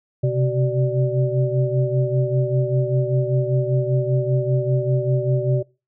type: tone cluster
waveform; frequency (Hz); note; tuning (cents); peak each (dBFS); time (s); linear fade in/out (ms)
sine; 128 / 133.1 / 379.6 / 589; C3 / C3 / F#4 / D5; -38 / +30 / +44 / +5; -20 / -22 / -25 / -25; 0.23-5.63; 10
effects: noise-tail reverb RT60 0.3 s tail -24 dB re dry